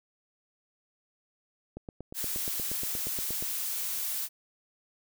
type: click train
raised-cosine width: 2 ms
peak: -26 dBFS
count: 15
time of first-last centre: 1.77-3.425 s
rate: 8.46 Hz
type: noise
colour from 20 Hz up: blue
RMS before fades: -33 dBFS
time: 2.14-4.29 s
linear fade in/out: 50 ms
effects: none